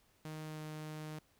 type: tone with pitch glide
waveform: sawtooth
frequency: 155.56 to 154.31 Hz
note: D#3 to D#3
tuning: 0 to -14 cents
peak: -39 dBFS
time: 0.25-1.19 s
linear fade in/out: 2 ms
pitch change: -14 cents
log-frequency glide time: 0.45-0.61 s
effects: pink hiss -71 dBFS RMS until 1.39 s